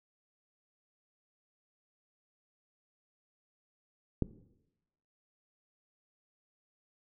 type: click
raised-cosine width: 3 ms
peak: -15 dBFS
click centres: 4.223 s
effects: noise-tail reverb RT60 0.9 s tail -17 dB re dry